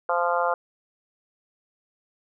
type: harmonic tone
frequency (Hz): 173.6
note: F3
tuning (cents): -10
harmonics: 3 / 4 / 5 / 6 / 7 / 8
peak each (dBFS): -26 / -27 / -28 / -29 / -29 / -30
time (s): 0.09-0.54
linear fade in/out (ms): 2
effects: none